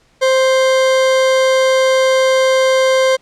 40% pulse tone, 524 Hz, C5, 2 cents sharp, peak -9 dBFS, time 0.21-3.17 s, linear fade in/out 20 ms, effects pink hiss -54 dBFS RMS until 3.21 s + low-pass 7000 Hz 12 dB/octave

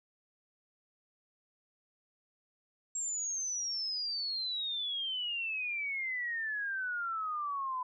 sine exponential sweep, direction down, 7570 to 1000 Hz, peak -33 dBFS, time 2.95-7.83 s, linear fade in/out 5 ms, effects none

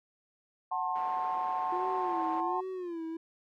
sine chord, F# diminished, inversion none, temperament just, 740 / 888 / 1065.6 Hz, F#5 / A5 / C6, 0 / +16 / +31 cents, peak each -34 dBFS, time 0.71-2.61 s, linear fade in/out 10 ms
pink band-pass noise, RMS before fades -48 dBFS, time 0.95-2.41 s, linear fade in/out 10 ms, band 490 to 1500 Hz, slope 12 dB/octave
triangle tone with vibrato, 349.2 Hz, F4, in tune, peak -33 dBFS, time 1.72-3.17 s, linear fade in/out 5 ms, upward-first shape sine, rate 1.3 Hz, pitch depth 130 cents each way
effects none

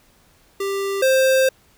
square tone pair in turn, 394.3 / 526.3 Hz, G4 / C5, +10 / +10 cents, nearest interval perfect fourth, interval 500 cents, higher second, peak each -22 / -14 dBFS, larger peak second, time 0.6-1.02 / 1.02-1.49 s, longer second, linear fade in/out 5 ms, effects pink hiss -56 dBFS RMS until 1.77 s

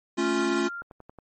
square chord, A augmented, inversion none, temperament equal, 220 / 277.2 / 349.2 Hz, A3 / C#4 / E#4, 0 / 0 / 0 cents, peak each -31 / -29 / -26 dBFS, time 0.17-0.69 s, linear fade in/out 20 ms
sine tone, 1393 Hz, F6, 5 cents flat, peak -33 dBFS, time 0.21-0.82 s, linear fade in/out 5 ms
click train, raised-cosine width 1 ms, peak -31 dBFS, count 5, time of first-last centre 0.82-1.187 s, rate 10.9 Hz
effects MP3 32 kbps

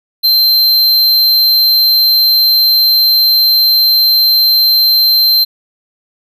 square tone, 4125 Hz, C8, 25 cents flat, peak -7 dBFS, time 0.23-5.45 s, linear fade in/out 20 ms, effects none

